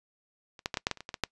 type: clicks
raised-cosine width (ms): 0.2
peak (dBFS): -30 / -12 / -14 / -12 / -8 / -13 / -29 / -24 / -22 / -18 / -9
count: 11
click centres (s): 0.592 / 0.659 / 0.742 / 0.772 / 0.869 / 0.913 / 0.973 / 1.006 / 1.091 / 1.142 / 1.237
effects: noise-tail reverb RT60 0.1 s tail -24 dB re dry + resampled to 22050 Hz